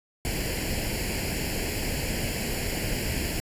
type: noise with comb filter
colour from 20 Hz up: pink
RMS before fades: -29 dBFS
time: 0.25-3.4 s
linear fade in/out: 0 ms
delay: 0.41 ms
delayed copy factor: +0.8
effects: resampled to 32000 Hz